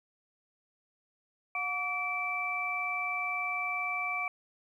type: tone cluster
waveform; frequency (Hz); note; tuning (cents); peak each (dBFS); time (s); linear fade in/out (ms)
sine; 726 / 1145 / 2328; F#5 / D6 / D7; -33 / -44 / -16; -38 / -37 / -32; 1.55-4.28; 2
effects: 11-bit